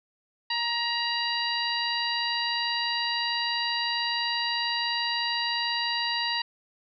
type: harmonic tone with a mistuned harmonic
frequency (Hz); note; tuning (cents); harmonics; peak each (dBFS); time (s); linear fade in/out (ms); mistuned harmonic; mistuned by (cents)
943; A#5; +20; 1 / 2 / 3 / 4 / 5; -32 / -32 / -32 / -32 / -32; 0.5-6.42; 5; 4; +65
effects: none